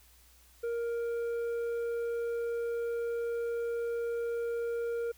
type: tone with tanh clipping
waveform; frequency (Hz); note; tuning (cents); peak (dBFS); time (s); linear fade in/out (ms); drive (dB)
sine; 468.1; A#4; +7; -32; 0.63-5.12; 10; 6
effects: added 60 Hz sine -61 dBFS peak until 5.17 s + white hiss -62 dBFS RMS until 5.17 s